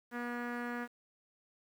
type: tone with low-pass filter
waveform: sawtooth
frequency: 241 Hz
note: B3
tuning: 42 cents flat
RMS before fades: -39 dBFS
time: 0.11-0.88 s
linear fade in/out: 50 ms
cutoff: 1700 Hz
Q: 3.4
effects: 10-bit